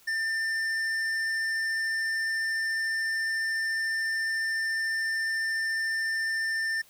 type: tone with hard clipping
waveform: triangle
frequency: 1793 Hz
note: A6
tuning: 32 cents sharp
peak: -28 dBFS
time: 0.07-6.82 s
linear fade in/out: 10 ms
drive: 12 dB
effects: white hiss -58 dBFS RMS until 6.89 s